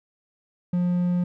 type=tone; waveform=triangle; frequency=177.4 Hz; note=F3; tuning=27 cents sharp; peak=-18 dBFS; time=0.73-1.24 s; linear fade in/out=5 ms; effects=none